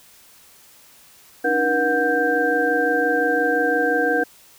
sine tone cluster, 287.9 / 313.7 / 479.7 / 730 / 1573 Hz, D4 / D#4 / A#4 / F#5 / G6, -34 / +14 / +50 / -24 / +6 cents, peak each -27 / -26 / -21 / -24 / -21 dBFS, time 1.44-4.24 s, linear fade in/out 10 ms, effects white hiss -50 dBFS RMS until 4.58 s

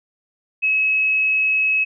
sine tone, 2570 Hz, E7, 45 cents flat, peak -15 dBFS, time 0.62-1.85 s, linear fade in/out 20 ms, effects none

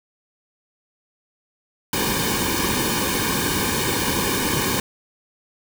pink noise with comb filter, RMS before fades -22 dBFS, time 1.93-4.8 s, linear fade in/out 2 ms, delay 1.5 ms, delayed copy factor -0.95, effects none

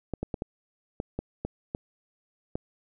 clicks, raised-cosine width 2 ms, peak -17 dBFS, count 9, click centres 0.137 / 0.23 / 0.342 / 0.421 / 1.001 / 1.19 / 1.45 / 1.749 / 2.555 s, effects none

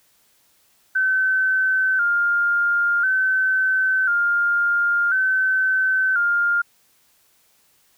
sine tone with vibrato, 1466 Hz, F#6, 16 cents flat, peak -16 dBFS, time 0.95-6.62 s, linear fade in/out 10 ms, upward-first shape square, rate 0.48 Hz, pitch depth 73 cents each way, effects white hiss -60 dBFS RMS until 7.97 s

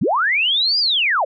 sine linear two-way sweep, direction up then down, 106.8 to 4966 to 494 Hz, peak -14 dBFS, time 0.01-1.25 s, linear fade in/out 10 ms, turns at 0.79 s, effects MP3 96 kbps

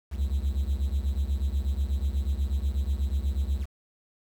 triangle beating tone pair, 65.41 / 73.61 Hz, C2 / D2, 0 / +5 cents, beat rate 8.2 Hz, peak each -24 / -26 dBFS, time 0.11-3.66 s, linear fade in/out 50 ms, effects tanh soft clip ceiling -16 dBFS + 8-bit

